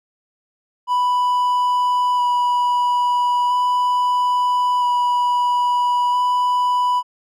triangle tone with vibrato, 984 Hz, B5, 7 cents flat, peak -13 dBFS, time 0.87-7.03 s, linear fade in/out 50 ms, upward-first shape square, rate 0.38 Hz, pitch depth 9 cents each way, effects none

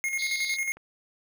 square tone with tremolo, 2149 Hz, C7, 46 cents sharp, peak -26 dBFS, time 0.04-0.72 s, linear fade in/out 0 ms, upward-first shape square, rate 11 Hz, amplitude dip 50%
pink band-pass noise, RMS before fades -36 dBFS, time 0.18-0.57 s, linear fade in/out 20 ms, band 3700 to 4700 Hz, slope 96 dB/octave
click, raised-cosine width 0.5 ms, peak -34 dBFS, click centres 0.77 s
effects none

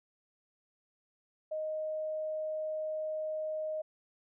sine tone, 622.3 Hz, D#5, in tune, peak -33 dBFS, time 1.51-3.82 s, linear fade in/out 10 ms, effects none

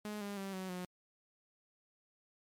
sawtooth tone with pitch steps, 210 / 202.3 / 194.81 / 187.63 / 180.72 Hz, G#3 / G#3 / G3 / F#3 / F#3, +19 / -45 / -11 / +24 / -40 cents, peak -36 dBFS, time 0.05-0.85 s, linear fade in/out 0 ms, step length 160 ms, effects MP3 96 kbps

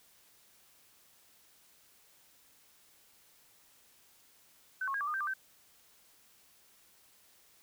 sine tone with pitch steps, 1520 / 1092 / 1630 / 1158 / 1220 / 1567 / 1187 / 1549 Hz, F#6 / C#6 / G#6 / D6 / D#6 / G6 / D6 / G6, +46 / -26 / -33 / -25 / -34 / -1 / +18 / -21 cents, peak -32 dBFS, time 4.81-5.338 s, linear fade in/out 5 ms, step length 66 ms, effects white hiss -64 dBFS RMS until 7.62 s

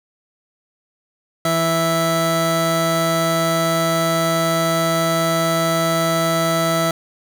25% pulse tone pair together, 164.75 / 659 Hz, E3 / E5, -1 / -1 cents, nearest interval 2 octaves, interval 2400 cents, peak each -17 / -14 dBFS, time 1.45-6.91 s, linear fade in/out 2 ms, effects none

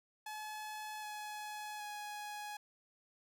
sawtooth tone with pitch steps, 855 / 844.7 / 834.5 Hz, A5 / G#5 / G#5, -50 / +29 / +8 cents, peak -39 dBFS, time 0.26-2.57 s, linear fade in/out 5 ms, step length 770 ms, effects none

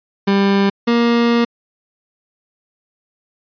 30% pulse tone pair in turn, 198 / 235.5 Hz, G3 / A#3, +18 / +18 cents, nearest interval minor third, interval 300 cents, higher second, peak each -9 dBFS, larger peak neither, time 0.27-0.7 / 0.87-1.45 s, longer second, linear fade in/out 10 ms, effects resampled to 11025 Hz

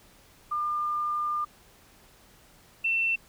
sine tone pair in turn, 1202 / 2690 Hz, D6 / E7, +40 / +34 cents, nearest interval octave + major second, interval 1394 cents, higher second, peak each -26 / -23 dBFS, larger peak second, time 0.51-1.45 / 2.84-3.16 s, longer first, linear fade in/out 10 ms, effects pink hiss -57 dBFS RMS until 3.28 s

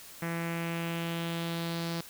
sawtooth tone with low-pass filter sweep, 167.8 Hz, E3, 31 cents sharp, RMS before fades -34 dBFS, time 0.22-2.01 s, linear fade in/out 5 ms, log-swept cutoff 2000 to 4800 Hz, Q 2.7, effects white hiss -49 dBFS RMS until 2.09 s

